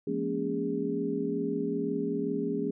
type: tone cluster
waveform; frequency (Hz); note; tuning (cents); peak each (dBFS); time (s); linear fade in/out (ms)
sine; 173.7 / 213.3 / 238.7 / 281 / 408.9; F3 / G#3 / A#3 / C#4 / G#4; -9 / +46 / +41 / +24 / -27; -37 / -37 / -35 / -33 / -32; 0.07-2.71; 5
effects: none